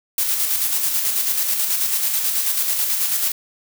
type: noise with tremolo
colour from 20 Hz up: blue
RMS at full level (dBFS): -19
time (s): 0.18-3.32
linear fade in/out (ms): 2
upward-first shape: square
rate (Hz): 9.2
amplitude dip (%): 35
effects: none